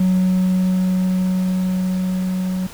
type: tone with level ramp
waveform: triangle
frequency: 185 Hz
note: F#3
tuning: in tune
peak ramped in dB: -10 to -17 dBFS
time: 0-2.67 s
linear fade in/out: 5 ms
effects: tanh soft clip ceiling -7 dBFS + pink hiss -38 dBFS RMS until 2.73 s